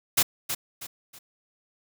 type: noise with echo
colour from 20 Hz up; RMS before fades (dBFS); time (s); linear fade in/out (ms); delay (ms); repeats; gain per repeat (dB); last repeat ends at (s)
white; -20; 0.17-0.23; 10; 320; 3; -9; 1.19
effects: none